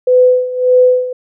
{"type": "tone with tremolo", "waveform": "sine", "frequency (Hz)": 503, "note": "B4", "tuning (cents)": 32, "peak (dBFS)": -4, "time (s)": [0.07, 1.13], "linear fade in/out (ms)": 5, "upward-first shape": "sine", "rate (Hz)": 1.7, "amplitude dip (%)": 80, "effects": []}